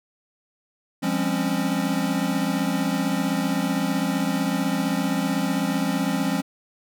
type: chord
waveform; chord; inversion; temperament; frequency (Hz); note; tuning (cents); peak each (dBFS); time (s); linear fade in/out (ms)
square; Db major seventh; first; equal with one note detuned; 174.61 / 202.9 / 261.6 / 277.2; F3 / Ab3 / C4 / Db4; 0 / -40 / 0 / 0; -28; 1.02-6.42; 20
effects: none